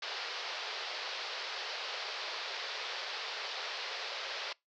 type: band-pass noise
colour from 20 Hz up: white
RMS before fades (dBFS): -40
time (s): 0.02-4.53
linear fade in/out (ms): 5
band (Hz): 410 to 5000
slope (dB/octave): 48
effects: noise-tail reverb RT60 0.2 s tail -25 dB re dry